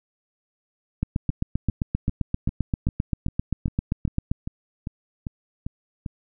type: two click trains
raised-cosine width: 5 ms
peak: -10 / -17 dBFS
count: 26 / 13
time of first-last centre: 1.03-4.315 / 1.3-6.062 s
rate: 7.61 / 2.52 Hz
effects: none